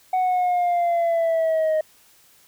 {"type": "linear sweep", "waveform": "sine", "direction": "down", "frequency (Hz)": [745, 621], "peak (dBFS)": -15, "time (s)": [0.13, 1.81], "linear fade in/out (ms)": 5, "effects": ["tanh soft clip ceiling -17 dBFS", "white hiss -55 dBFS RMS until 2.47 s"]}